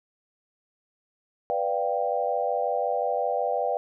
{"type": "chord", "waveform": "sine", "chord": "G dominant seventh", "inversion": "first", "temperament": "equal", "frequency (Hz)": [493.9, 587.3, 698.5, 784], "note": ["B4", "D5", "F5", "G5"], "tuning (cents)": [0, 0, 0, 0], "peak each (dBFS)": -29, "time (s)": [1.5, 3.77], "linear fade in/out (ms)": 0, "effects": []}